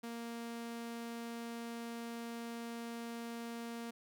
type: tone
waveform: sawtooth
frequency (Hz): 233.1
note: A#3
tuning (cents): 0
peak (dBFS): -38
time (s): 0.03-3.91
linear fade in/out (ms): 10
effects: none